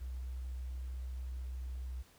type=tone with tanh clipping; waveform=triangle; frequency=63.3 Hz; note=B1; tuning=43 cents sharp; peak=-38 dBFS; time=0-2.03 s; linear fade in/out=20 ms; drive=3 dB; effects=pink hiss -64 dBFS RMS until 2.18 s